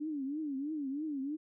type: tone with vibrato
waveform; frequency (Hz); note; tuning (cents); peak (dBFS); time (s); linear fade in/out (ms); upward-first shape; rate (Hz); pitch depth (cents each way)
sine; 289.2; D4; -27; -34; 0-1.37; 20; triangle; 3.1; 180
effects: none